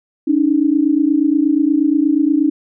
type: tone pair together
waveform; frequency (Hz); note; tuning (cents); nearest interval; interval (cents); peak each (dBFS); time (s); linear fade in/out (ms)
sine; 282.7 / 311.1; C#4 / D#4; +34 / 0; major second; 166; -14; 0.27-2.5; 10
effects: none